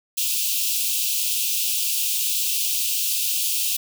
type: high-pass noise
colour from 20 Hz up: white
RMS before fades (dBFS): -23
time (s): 0.17-3.77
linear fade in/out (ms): 10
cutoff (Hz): 2500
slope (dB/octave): 96
effects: none